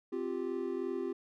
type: chord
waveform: triangle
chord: C suspended fourth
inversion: none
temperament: equal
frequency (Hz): 261.6 / 349.2 / 392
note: C4 / F4 / G4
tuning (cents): 0 / 0 / 0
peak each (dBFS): -38 / -35 / -35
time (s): 0.12-1.13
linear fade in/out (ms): 10
effects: none